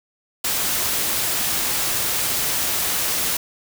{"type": "noise", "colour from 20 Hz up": "white", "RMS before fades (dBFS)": -22, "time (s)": [0.44, 3.37], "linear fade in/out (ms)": 5, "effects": []}